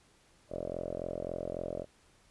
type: tone with low-pass filter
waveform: 5% pulse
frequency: 43.65 Hz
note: F1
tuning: in tune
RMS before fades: -38 dBFS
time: 0.49-1.86 s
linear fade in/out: 50 ms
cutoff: 600 Hz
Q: 7.6
effects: pink hiss -65 dBFS RMS until 2.3 s + resampled to 24000 Hz